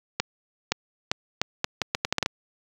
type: accelerating click train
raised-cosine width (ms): 0.2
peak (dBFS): -5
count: 12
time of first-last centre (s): 0.2-2.261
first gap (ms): 520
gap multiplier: 0.76
effects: high-pass 60 Hz 12 dB/octave + 7-bit